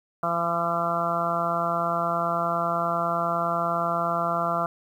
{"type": "harmonic tone", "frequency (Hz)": 169.8, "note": "F3", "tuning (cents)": -48, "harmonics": [1, 2, 3, 4, 5, 6, 7, 8], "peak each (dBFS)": [-33, -38, -36, -27, -36, -33, -28, -30], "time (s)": [0.23, 4.66], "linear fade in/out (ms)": 2, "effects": ["9-bit"]}